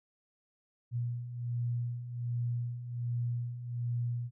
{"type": "beating tone pair", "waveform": "sine", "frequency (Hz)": [119.1, 120.4], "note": ["A#2", "B2"], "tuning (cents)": [38, -44], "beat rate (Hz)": 1.3, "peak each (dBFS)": [-39, -33], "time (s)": [0.91, 4.31], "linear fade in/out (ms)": 50, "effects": []}